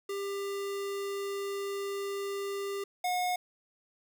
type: tone pair in turn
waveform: square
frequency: 398 / 723.6 Hz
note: G4 / F#5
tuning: +26 / -39 cents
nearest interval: minor seventh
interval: 1035 cents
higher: second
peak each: -34 / -29 dBFS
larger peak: second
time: 0.09-2.84 / 3.04-3.36 s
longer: first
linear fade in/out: 5 ms
effects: 10-bit